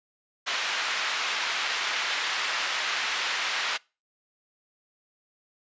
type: band-pass noise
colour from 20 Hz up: pink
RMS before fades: -29 dBFS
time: 0.46-3.78 s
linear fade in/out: 20 ms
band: 1400 to 4000 Hz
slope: 12 dB/octave
effects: noise-tail reverb RT60 0.3 s tail -25 dB re dry + resampled to 16000 Hz